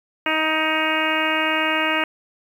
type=harmonic tone with a mistuned harmonic; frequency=314 Hz; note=D#4; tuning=16 cents sharp; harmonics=1 / 2 / 3 / 4 / 5 / 6 / 7 / 8 / 9; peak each=-27 / -27 / -27 / -27 / -27 / -27 / -27 / -27 / -27 dBFS; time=0.26-2.04 s; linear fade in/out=2 ms; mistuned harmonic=7; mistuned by=+21 cents; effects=8-bit